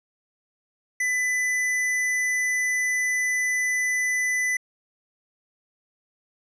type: tone with hard clipping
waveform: sine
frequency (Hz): 2000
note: B6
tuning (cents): +21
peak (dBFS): -23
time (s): 1-4.57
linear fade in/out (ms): 5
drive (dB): 15
effects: low-pass 11000 Hz 12 dB/octave